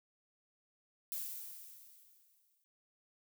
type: noise with exponential decay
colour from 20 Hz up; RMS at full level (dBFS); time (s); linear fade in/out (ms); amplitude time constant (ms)
violet; -39; 1.12-2.64; 0; 330
effects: none